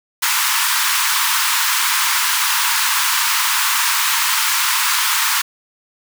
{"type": "high-pass noise", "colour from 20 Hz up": "pink", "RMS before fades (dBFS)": -17, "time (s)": [0.22, 5.42], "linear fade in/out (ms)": 10, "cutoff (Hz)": 900, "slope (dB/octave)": 96, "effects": []}